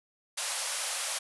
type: band-pass noise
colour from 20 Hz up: white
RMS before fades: -34 dBFS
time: 0.37-1.19 s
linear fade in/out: 10 ms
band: 500 to 11000 Hz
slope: 96 dB/octave
effects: none